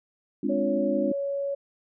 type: chord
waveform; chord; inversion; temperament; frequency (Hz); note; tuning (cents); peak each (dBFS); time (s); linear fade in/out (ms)
sine; D half-diminished seventh; second; equal; 207.7 / 261.6 / 293.7 / 349.2; Ab3 / C4 / D4 / F4; 0 / 0 / 0 / 0; -30 / -29 / -28 / -32; 0.43-1.12; 5
type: tone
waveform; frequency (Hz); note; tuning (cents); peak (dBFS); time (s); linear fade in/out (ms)
sine; 559; C#5; +14; -26; 0.49-1.55; 10
effects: none